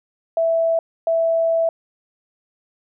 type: tone bursts at uneven times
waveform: sine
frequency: 659.3 Hz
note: E5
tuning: in tune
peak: -15 dBFS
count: 2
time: 0.37-0.79 / 1.07-1.69 s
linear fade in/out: 2 ms
effects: none